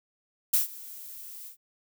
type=noise with ADSR envelope; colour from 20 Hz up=violet; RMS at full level=-21 dBFS; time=0.53-1.57 s; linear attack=10 ms; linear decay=130 ms; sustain=-22 dB; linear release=100 ms; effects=none